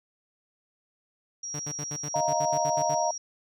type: tone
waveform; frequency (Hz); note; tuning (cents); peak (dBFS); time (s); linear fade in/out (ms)
sine; 5670; F8; +25; -33; 1.43-3.18; 5
type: tone bursts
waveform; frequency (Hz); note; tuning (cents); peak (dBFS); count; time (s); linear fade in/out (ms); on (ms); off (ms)
sawtooth; 147.2; D3; +4; -30; 12; 1.54-2.947; 5; 54; 69
type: chord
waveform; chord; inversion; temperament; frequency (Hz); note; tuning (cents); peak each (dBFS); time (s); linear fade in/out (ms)
sine; Eb suspended second; none; just; 622.3 / 700 / 933.4; Eb5 / F5 / Bb5; 0 / +4 / +2; -28; 2.14-3.11; 5
effects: none